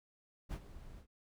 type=noise with ADSR envelope; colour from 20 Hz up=brown; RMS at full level=-37 dBFS; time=0.49-1.07 s; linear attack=39 ms; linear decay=59 ms; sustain=-15 dB; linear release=88 ms; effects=none